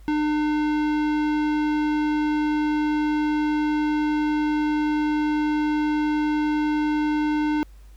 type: tone with tanh clipping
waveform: sine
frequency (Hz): 301.7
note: D4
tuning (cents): +47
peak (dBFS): -22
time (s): 0.08-7.63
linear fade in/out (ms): 0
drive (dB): 18
effects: added 50 Hz sine -43 dBFS peak until 7.96 s + pink hiss -60 dBFS RMS until 7.96 s